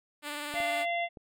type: tone with vibrato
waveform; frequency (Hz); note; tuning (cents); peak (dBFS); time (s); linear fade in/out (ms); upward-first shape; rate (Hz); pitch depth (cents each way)
5% pulse; 294.4; D4; +4; -24; 0.22-0.86; 50; triangle; 20; 36
type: harmonic tone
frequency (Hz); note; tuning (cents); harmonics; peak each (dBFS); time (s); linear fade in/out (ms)
688; F5; -26; 1 / 3 / 4 / 5; -30 / -33 / -41 / -43; 0.53-1.09; 50
type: clicks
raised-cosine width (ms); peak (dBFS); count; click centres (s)
2; -33; 3; 0.54 / 0.603 / 1.172
effects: none